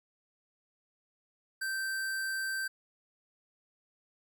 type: tone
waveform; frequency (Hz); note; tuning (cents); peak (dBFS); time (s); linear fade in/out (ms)
square; 1559; G6; -10; -33; 1.61-2.68; 10
effects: none